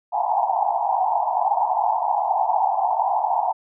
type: band-pass noise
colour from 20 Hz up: pink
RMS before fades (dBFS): -21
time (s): 0.12-3.53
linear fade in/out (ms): 20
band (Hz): 700 to 950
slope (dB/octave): 96
effects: none